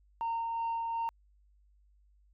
sine tone with tremolo, 919 Hz, A#5, 25 cents flat, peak -28 dBFS, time 0.21-1.09 s, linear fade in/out 0 ms, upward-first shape sine, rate 2.7 Hz, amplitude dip 30%, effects tanh soft clip ceiling -29 dBFS + added 50 Hz sine -62 dBFS peak until 2.33 s

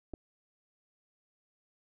clicks, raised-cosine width 2 ms, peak -29 dBFS, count 2, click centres 0.136 / 0.139 s, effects none

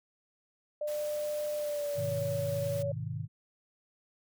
sine tone with pitch glide, 597 to 564.1 Hz, D5 to C#5, +28 to +30 cents, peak -31 dBFS, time 0.81-2.92 s, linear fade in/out 5 ms, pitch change -98 cents, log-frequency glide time 1.56-2.17 s
white noise, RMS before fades -47 dBFS, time 0.87-2.83 s, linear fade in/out 10 ms
sine chord, G# minor, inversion none, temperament equal with one note detuned, 103.83 / 126.14 / 155.56 Hz, G#2 / B2 / D#3, 0 / +37 / 0 cents, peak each -38 dBFS, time 1.95-3.28 s, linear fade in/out 50 ms
effects none

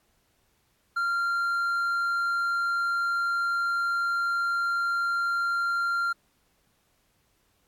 sine tone with hard clipping, 1386 Hz, F6, 14 cents flat, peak -25 dBFS, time 0.96-6.13 s, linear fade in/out 10 ms, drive 3 dB, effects pink hiss -69 dBFS RMS until 7.67 s + AAC 64 kbps

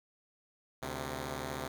5% pulse tone pair together, 73.42 / 130.92 Hz, D2 / C3, 0 / +1 cents, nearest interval minor seventh, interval 1001 cents, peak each -29 / -28 dBFS, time 0.82-1.68 s, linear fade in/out 5 ms, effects none

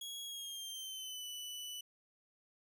sawtooth tone with pitch glide, 3321 to 2976 Hz, G#7 to F#7, -1 to +9 cents, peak -40 dBFS, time 0.01-1.81 s, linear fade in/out 5 ms, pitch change -190 cents, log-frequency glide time 0.24-1.26 s, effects none

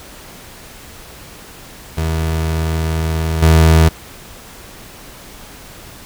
30% pulse tone with level steps, 80.4 Hz, E2, 43 cents flat, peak -13 / -4 dBFS, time 1.97-3.89 s, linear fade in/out 10 ms, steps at 3.42 s, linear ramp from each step 10 ms, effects pink hiss -37 dBFS RMS until 6.05 s

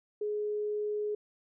sine tone, 419.4 Hz, G#4, 17 cents sharp, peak -30 dBFS, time 0.21-1.15 s, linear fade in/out 5 ms, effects none

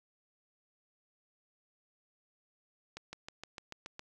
accelerating click train, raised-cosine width 0.2 ms, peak -26 dBFS, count 8, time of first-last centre 2.97-3.994 s, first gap 160 ms, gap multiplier 0.97, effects none

